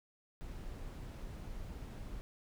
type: noise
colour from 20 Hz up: brown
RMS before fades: -45 dBFS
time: 0.41-2.21 s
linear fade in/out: 0 ms
effects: none